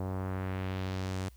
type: tone with low-pass filter sweep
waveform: sawtooth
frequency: 94 Hz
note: F#2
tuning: 28 cents sharp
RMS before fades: -35 dBFS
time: 0-1.29 s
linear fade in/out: 5 ms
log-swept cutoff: 810 to 9400 Hz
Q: 1.2
effects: added 60 Hz sine -52 dBFS peak until 1.36 s + white hiss -66 dBFS RMS until 1.36 s